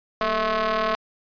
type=ring-modulated tone; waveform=sawtooth; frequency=212.9 Hz; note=G#3; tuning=43 cents sharp; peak=-14 dBFS; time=0.21-0.95 s; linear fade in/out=0 ms; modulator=871 Hz; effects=resampled to 11025 Hz